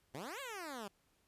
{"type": "exponential two-way sweep", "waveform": "10% pulse", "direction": "up then down", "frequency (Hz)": [120.9, 576, 191.7], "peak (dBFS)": -35, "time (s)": [0.14, 0.88], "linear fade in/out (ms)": 5, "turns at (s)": 0.4, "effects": ["pink hiss -75 dBFS RMS until 1.27 s", "resampled to 32000 Hz"]}